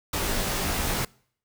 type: noise with comb filter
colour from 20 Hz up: pink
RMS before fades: -27 dBFS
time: 0.13-1.05 s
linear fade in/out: 5 ms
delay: 19 ms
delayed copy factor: -0.8
effects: noise-tail reverb RT60 0.6 s tail -25 dB re dry